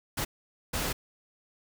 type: noise bursts at uneven times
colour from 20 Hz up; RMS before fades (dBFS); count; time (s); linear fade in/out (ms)
pink; -31; 2; 0.17-0.25 / 0.73-0.93; 10
effects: none